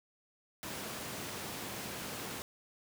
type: high-pass noise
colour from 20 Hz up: pink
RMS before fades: -42 dBFS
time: 0.63-2.42 s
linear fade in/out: 0 ms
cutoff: 120 Hz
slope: 12 dB/octave
effects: none